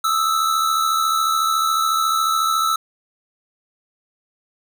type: tone pair together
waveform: square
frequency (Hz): 1244.5 / 1318.5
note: D#6 / E6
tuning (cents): 0 / 0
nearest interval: minor second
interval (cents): 100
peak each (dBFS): -25 / -18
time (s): 0.04-2.76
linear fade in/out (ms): 5
effects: none